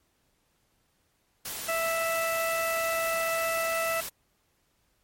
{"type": "noise", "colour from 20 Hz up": "white", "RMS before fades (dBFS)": -36, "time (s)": [1.45, 4.09], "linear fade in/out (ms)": 5}
{"type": "harmonic tone", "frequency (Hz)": 659.3, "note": "E5", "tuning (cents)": 0, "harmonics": [1, 2, 3, 4], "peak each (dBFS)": [-29, -32, -34, -35], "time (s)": [1.68, 4.01], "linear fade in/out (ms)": 10}
{"effects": ["pink hiss -71 dBFS RMS until 5.03 s", "MP3 64 kbps"]}